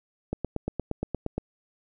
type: click train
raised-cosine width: 2 ms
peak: -15 dBFS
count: 10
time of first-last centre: 0.33-1.38 s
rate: 8.57 Hz
effects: none